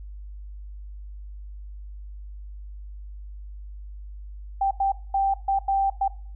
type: tone bursts at uneven times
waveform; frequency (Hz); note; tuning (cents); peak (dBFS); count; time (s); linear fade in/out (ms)
sine; 784; G5; 0; -19; 6; 4.61-4.71 / 4.8-4.92 / 5.14-5.34 / 5.48-5.59 / 5.68-5.9 / 6.01-6.08; 5
effects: noise-tail reverb RT60 0.4 s tail -17 dB re dry + added 50 Hz sine -36 dBFS peak until 6.35 s